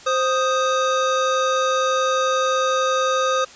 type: tone pair together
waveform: square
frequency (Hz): 523.2 / 1244.5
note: C5 / D#6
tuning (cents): 0 / 0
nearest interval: octave + minor third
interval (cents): 1500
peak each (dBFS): -21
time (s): 0.06-3.45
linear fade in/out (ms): 10
effects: white hiss -43 dBFS RMS until 3.55 s + resampled to 16000 Hz